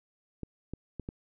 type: clicks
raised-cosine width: 3 ms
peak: -24 dBFS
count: 4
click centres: 0.433 / 0.736 / 0.997 / 1.089 s
effects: none